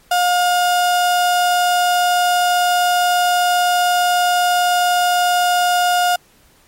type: tone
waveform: 35% pulse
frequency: 713 Hz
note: F5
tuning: 36 cents sharp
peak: -11 dBFS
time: 0.11-6.16 s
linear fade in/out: 5 ms
effects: pink hiss -52 dBFS RMS until 6.67 s + MP3 64 kbps